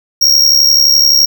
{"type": "tone with amplitude modulation", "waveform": "square", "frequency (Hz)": 5588, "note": "F8", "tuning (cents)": 0, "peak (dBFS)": -3, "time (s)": [0.21, 1.26], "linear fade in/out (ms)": 10, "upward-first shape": "sine", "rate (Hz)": 71.7, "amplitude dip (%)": 70, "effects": []}